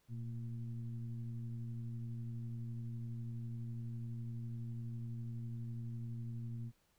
sine tone with frequency modulation, 118 Hz, A#2, 22 cents sharp, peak -40 dBFS, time 0.08-6.72 s, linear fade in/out 50 ms, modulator 112 Hz, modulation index 0.68, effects pink hiss -75 dBFS RMS until 6.98 s

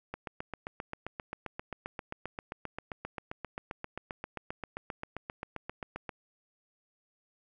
click train, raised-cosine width 0.5 ms, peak -22 dBFS, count 46, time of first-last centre 0.14-6.092 s, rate 7.56 Hz, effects none

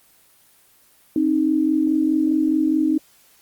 sine tone pair together, 266.3 / 311.1 Hz, C4 / D#4, +31 / 0 cents, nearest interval minor third, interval 269 cents, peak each -21 / -17 dBFS, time 1.16-2.98 s, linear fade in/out 2 ms, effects white hiss -55 dBFS RMS until 3.41 s + Opus 24 kbps

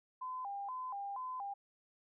sine tone with vibrato, 903 Hz, A5, 45 cents sharp, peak -39 dBFS, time 0.21-1.54 s, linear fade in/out 10 ms, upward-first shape square, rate 2.1 Hz, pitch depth 210 cents each way, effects none

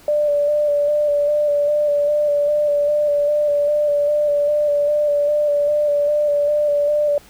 sine tone with vibrato, 587.3 Hz, D5, in tune, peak -14 dBFS, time 0.08-7.18 s, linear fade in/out 2 ms, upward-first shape square, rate 2.5 Hz, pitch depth 20 cents each way, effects pink hiss -47 dBFS RMS until 7.29 s

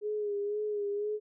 sine tone with vibrato, 414.5 Hz, G#4, 3 cents flat, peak -30 dBFS, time 0.01-1.2 s, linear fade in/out 50 ms, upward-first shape sine, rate 2 Hz, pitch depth 41 cents each way, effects none

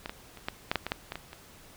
clicks, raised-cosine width 0.3 ms, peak -19 / -20 / -29 / -14 / -10 / -10 / -16 / -12 / -19 / -20 / -26 dBFS, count 11, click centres 0.059 / 0.095 / 0.373 / 0.485 / 0.715 / 0.757 / 0.866 / 0.919 / 1.121 / 1.156 / 1.331 s, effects pink hiss -53 dBFS RMS until 1.76 s

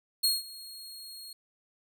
sawtooth tone with ADSR envelope, 4281 Hz, C8, 39 cents sharp, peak -19 dBFS, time 0.23-1.33 s, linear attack 14 ms, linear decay 180 ms, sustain -21 dB, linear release 3 ms, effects none

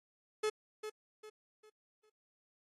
45% pulse tone with echo, 429.2 Hz, A4, 43 cents flat, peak -31 dBFS, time 0.43-0.5 s, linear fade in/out 10 ms, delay 400 ms, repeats 4, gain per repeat -9 dB, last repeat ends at 2.1 s, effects AAC 32 kbps

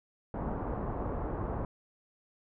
pink low-pass noise, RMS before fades -35 dBFS, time 0.34-1.65 s, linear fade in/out 2 ms, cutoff 1100 Hz, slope 24 dB/octave, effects none

